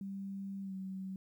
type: tone with pitch glide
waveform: sine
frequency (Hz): 196 to 190.2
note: G3 to F#3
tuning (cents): 0 to +48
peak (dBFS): -39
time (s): 0.01-1.16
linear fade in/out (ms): 2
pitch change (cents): -52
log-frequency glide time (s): 0.62-0.74
effects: 12-bit